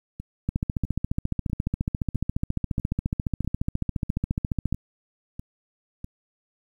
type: two click trains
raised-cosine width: 5 ms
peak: -12 / -22 dBFS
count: 62 / 10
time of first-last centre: 0.49-4.726 / 0.2-6.044 s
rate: 14.4 / 1.54 Hz
effects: 9-bit